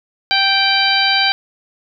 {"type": "harmonic tone with a mistuned harmonic", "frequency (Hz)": 783, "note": "G5", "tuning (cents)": -2, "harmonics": [1, 2, 3, 4, 5, 6], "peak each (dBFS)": [-19, -19, -19, -19, -19, -19], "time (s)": [0.31, 1.32], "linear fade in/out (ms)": 0, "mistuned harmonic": 4, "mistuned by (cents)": -23, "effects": []}